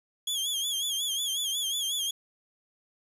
sawtooth tone with vibrato, 3305 Hz, G#7, 9 cents flat, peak -25 dBFS, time 0.27-2.11 s, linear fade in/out 5 ms, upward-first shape sine, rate 5.5 Hz, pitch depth 88 cents each way, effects resampled to 32000 Hz + 9-bit

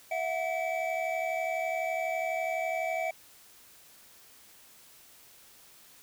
triangle tone cluster, 657 / 729 / 2300 Hz, E5 / F#5 / D7, -6 / -26 / -37 cents, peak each -30 / -32 / -34 dBFS, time 0.11-3.11 s, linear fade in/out 5 ms, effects white hiss -56 dBFS RMS until 6.02 s

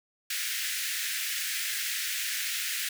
pink high-pass noise, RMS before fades -32 dBFS, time 0.3-2.89 s, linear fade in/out 5 ms, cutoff 1600 Hz, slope 48 dB/octave, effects none

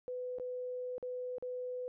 sine tone with dropouts, 500 Hz, B4, 21 cents sharp, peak -37 dBFS, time 0.08-1.88 s, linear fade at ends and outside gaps 0 ms, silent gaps 0.385-0.398 / 0.981-1.027 / 1.383-1.425 s, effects none

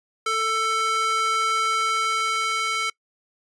square tone with high-pass filter sweep, 443.6 Hz, A4, 14 cents sharp, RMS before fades -23 dBFS, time 0.26-2.9 s, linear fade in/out 5 ms, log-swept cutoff 1000 to 1700 Hz, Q 2.2, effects noise-tail reverb RT60 0.1 s tail -24 dB re dry + resampled to 22050 Hz

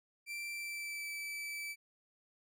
40% pulse tone with pitch glide, 2349 to 2314 Hz, D7 to D7, 0 to -26 cents, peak -39 dBFS, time 0.26-1.76 s, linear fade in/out 50 ms, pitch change -26 cents, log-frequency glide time 0.52-1.08 s, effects none

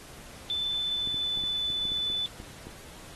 sine tone with pitch glide, 3520 to 3496 Hz, A7 to A7, 0 to -12 cents, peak -27 dBFS, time 0.5-2.26 s, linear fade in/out 0 ms, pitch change -12 cents, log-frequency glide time 0.71-1.48 s
clicks, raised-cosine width 3 ms, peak -30 dBFS, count 10, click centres 1.074 / 1.144 / 1.374 / 1.438 / 1.702 / 1.853 / 1.919 / 2.101 / 2.401 / 2.67 s
effects pink hiss -48 dBFS RMS until 3.15 s + AAC 32 kbps

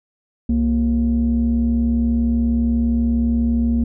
sine tone pair together, 65.41 / 233.1 Hz, C2 / A#3, 0 / 0 cents, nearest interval octave + minor seventh, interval 2200 cents, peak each -18 / -15 dBFS, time 0.49-3.84 s, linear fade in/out 5 ms, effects tanh soft clip ceiling -10 dBFS

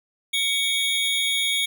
square tone cluster, 2248 / 3331 / 3671 Hz, C#7 / G#7 / A#7, +24 / +4 / -27 cents, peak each -26 dBFS, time 0.33-1.66 s, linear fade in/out 10 ms, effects none

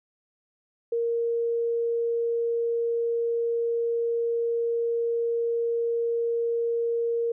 sine tone, 466.2 Hz, A#4, in tune, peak -23 dBFS, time 0.92-7.32 s, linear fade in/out 5 ms, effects none

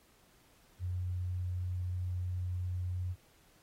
sine tone, 90.3 Hz, F#2, 42 cents flat, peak -33 dBFS, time 0.79-3.16 s, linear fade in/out 50 ms, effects pink hiss -66 dBFS RMS until 3.62 s + AAC 48 kbps

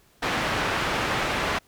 white low-pass noise, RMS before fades -26 dBFS, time 0.22-1.59 s, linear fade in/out 10 ms, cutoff 2000 Hz, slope 12 dB/octave, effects pink hiss -60 dBFS RMS until 1.67 s

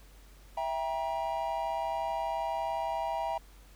triangle chord, E diminished, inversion none, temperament just, 659.3 / 791.1 / 949.3 Hz, E5 / G5 / Bb5, 0 / +16 / +31 cents, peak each -33 dBFS, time 0.57-3.38 s, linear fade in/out 5 ms, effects added 48 Hz sine -52 dBFS peak until 3.75 s + pink hiss -60 dBFS RMS until 3.75 s

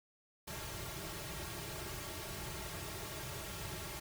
pink noise with comb filter, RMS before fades -44 dBFS, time 0.47-4 s, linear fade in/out 10 ms, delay 4 ms, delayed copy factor -0.9, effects none

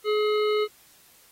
harmonic tone, 423.5 Hz, G#4, 34 cents sharp, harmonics 1 / 3 / 5 / 7 / 9 / 10, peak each -21 / -31 / -35 / -38 / -40 / -41 dBFS, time 0.04-0.68 s, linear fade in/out 50 ms, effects white hiss -56 dBFS RMS until 1.31 s + AAC 48 kbps

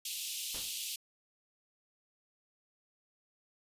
pink high-pass noise, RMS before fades -39 dBFS, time 0.05-0.96 s, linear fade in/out 5 ms, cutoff 2700 Hz, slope 48 dB/octave
pink noise with exponential decay, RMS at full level -44 dBFS, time 0.54-0.8 s, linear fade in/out 5 ms, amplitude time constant 56 ms
effects resampled to 32000 Hz

